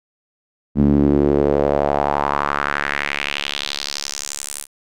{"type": "tone with band-pass filter sweep", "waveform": "sawtooth", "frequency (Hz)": 71.6, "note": "D2", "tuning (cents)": -43, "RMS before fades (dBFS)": -19, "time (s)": [0.75, 4.67], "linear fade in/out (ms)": 50, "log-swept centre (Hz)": [220, 10000], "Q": 2.8, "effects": []}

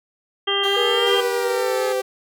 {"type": "harmonic tone", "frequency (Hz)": 397.8, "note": "G4", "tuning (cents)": 25, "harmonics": [1, 2, 3, 4, 5, 7, 8], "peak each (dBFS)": [-24, -30, -27, -32, -29, -30, -21], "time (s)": [0.47, 1.21], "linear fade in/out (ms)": 10}
{"type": "exponential two-way sweep", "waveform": "15% pulse", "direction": "up then down", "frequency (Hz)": [383.2, 500, 422.5], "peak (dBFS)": -20, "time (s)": [0.63, 1.93], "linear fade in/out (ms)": 10, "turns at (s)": 1.18}
{"type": "tone with pitch glide", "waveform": "sine", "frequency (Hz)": [478.5, 509.9], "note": ["A#4", "C5"], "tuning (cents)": [45, -45], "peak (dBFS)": -21, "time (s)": [0.76, 2.01], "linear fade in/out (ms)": 10, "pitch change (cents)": 110, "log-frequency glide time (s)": [1.37, 1.77]}
{"type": "tone with vibrato", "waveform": "sawtooth", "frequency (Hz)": 392, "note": "G4", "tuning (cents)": 0, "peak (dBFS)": -20, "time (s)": [1.06, 2.02], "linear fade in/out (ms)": 10, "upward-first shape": "triangle", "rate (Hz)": 4, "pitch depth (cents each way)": 12}
{"effects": []}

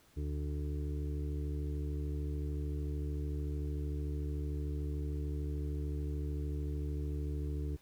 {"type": "harmonic tone", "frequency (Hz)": 73.42, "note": "D2", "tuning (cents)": 0, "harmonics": [1, 2, 4, 5, 6], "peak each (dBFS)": [-35, -42, -45, -49, -50], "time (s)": [0.16, 7.77], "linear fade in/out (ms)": 20, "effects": ["pink hiss -65 dBFS RMS until 7.81 s"]}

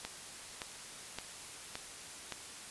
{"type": "click train", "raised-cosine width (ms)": 0.2, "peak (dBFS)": -21, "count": 5, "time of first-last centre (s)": [0.05, 2.323], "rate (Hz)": 1.76, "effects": ["white hiss -48 dBFS RMS until 2.7 s", "resampled to 24000 Hz"]}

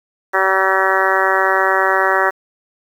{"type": "harmonic tone", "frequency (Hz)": 190.9, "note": "G3", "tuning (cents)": -46, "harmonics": [2, 3, 4, 5, 6, 7, 8, 9, 10], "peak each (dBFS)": [-21, -21, -21, -21, -21, -21, -21, -21, -21], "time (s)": [0.33, 2.31], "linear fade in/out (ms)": 20, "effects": ["7-bit"]}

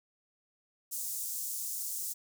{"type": "high-pass noise", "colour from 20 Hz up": "pink", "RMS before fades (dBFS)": -37, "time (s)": [0.91, 2.14], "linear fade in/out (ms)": 20, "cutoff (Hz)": 6800, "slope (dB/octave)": 24, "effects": []}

